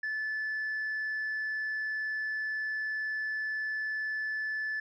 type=tone; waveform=sine; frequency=1739 Hz; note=A6; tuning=21 cents flat; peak=-29 dBFS; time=0.03-4.8 s; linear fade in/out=5 ms; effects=tanh soft clip ceiling -29 dBFS